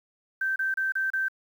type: tone bursts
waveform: sine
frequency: 1556 Hz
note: G6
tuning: 13 cents flat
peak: -24 dBFS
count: 5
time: 0.41-1.284 s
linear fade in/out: 5 ms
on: 150 ms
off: 31 ms
effects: 9-bit